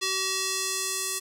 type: tone with band-pass filter sweep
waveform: square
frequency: 380 Hz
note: F#4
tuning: 46 cents sharp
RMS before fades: -29 dBFS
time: 0.01-1.2 s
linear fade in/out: 20 ms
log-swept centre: 4900 to 8800 Hz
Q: 1.2
effects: none